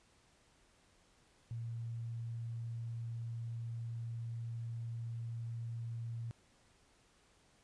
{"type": "tone", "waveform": "sine", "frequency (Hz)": 115.9, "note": "A#2", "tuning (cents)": -10, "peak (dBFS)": -39, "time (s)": [1.51, 6.31], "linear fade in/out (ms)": 0, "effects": ["pink hiss -69 dBFS RMS until 7.63 s", "resampled to 22050 Hz"]}